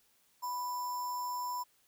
sine tone with sample-and-hold, 987.8 Hz, B5, in tune, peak -34 dBFS, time 0.42-1.64 s, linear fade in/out 20 ms, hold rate 6300 Hz, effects white hiss -70 dBFS RMS until 1.87 s

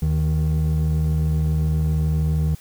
triangle tone pair together, 75.92 / 155.56 Hz, D#2 / D#3, -42 / 0 cents, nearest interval octave, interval 1242 cents, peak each -17 dBFS, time 0.02-2.55 s, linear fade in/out 5 ms, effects tanh soft clip ceiling -12 dBFS + white hiss -49 dBFS RMS until 2.6 s

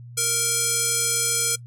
square tone with band-pass filter, 466.2 Hz, A#4, in tune, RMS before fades -23 dBFS, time 0.17-1.56 s, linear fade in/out 10 ms, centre 8600 Hz, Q 1.8, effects noise-tail reverb RT60 0.1 s tail -22 dB re dry + added 120 Hz sine -38 dBFS peak until 1.66 s

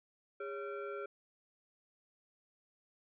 sine tone with frequency modulation, 406.7 Hz, G#4, 36 cents flat, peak -39 dBFS, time 0.4-1.06 s, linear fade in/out 5 ms, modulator 963 Hz, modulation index 1.1, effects none

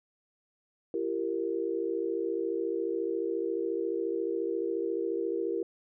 sine chord, E diminished, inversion none, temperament equal with one note detuned, 337.7 / 392 / 466.2 Hz, E4 / G4 / Bb4, +42 / 0 / 0 cents, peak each -33 dBFS, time 0.94-5.63 s, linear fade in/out 2 ms, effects none

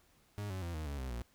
40% pulse tone with pitch steps, 103 / 93.91 / 85.62 / 78.06 / 71.17 / 64.89 / 59.16 Hz, G#2 / F#2 / F2 / D#2 / C#2 / C2 / A#1, -14 / +26 / -34 / +6 / +46 / -14 / +26 cents, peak -37 dBFS, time 0.38-1.22 s, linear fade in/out 0 ms, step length 120 ms, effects pink hiss -69 dBFS RMS until 1.34 s

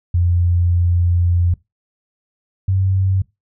sine tone pair in turn, 87.31 / 95.18 Hz, F2 / F#2, 0 / +49 cents, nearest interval minor second, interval 149 cents, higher second, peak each -12 / -13 dBFS, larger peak first, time 0.14-1.54 / 2.68-3.22 s, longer first, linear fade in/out 5 ms, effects noise-tail reverb RT60 0.2 s tail -21 dB re dry

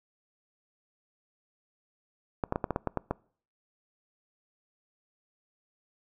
clicks, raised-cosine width 1 ms, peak -14 dBFS, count 9, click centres 2.438 / 2.524 / 2.559 / 2.642 / 2.707 / 2.761 / 2.873 / 2.973 / 3.11 s, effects noise-tail reverb RT60 0.5 s tail -24 dB re dry

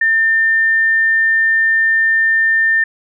sine tone, 1800 Hz, A6, 39 cents sharp, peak -10 dBFS, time 0.01-2.84 s, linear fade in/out 5 ms, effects none

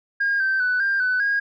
sine tone with pitch steps, 1622 / 1555 / 1493 / 1593 / 1502 / 1634 Hz, G#6 / G6 / F#6 / G6 / F#6 / G#6, -41 / -14 / +15 / +27 / +26 / -29 cents, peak -17 dBFS, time 0.2-1.4 s, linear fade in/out 10 ms, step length 200 ms, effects tanh soft clip ceiling -15 dBFS

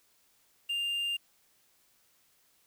triangle tone with quantisation, 2800 Hz, F7, 4 cents sharp, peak -28 dBFS, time 0.69-1.17 s, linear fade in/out 10 ms, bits 9, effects white hiss -68 dBFS RMS until 2.66 s

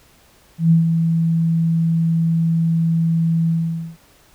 sine tone with ADSR envelope, 164.81 Hz, E3, in tune, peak -8 dBFS, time 0.58-3.97 s, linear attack 130 ms, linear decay 130 ms, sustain -6 dB, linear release 480 ms, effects pink hiss -52 dBFS RMS until 4.34 s

